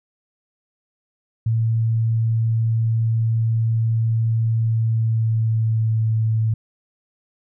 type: tone with pitch glide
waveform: sine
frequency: 113.2 to 111 Hz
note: A2 to A2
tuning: +50 to +16 cents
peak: -16 dBFS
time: 1.46-6.54 s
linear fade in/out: 5 ms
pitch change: -34 cents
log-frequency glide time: 4.53-6.06 s
effects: none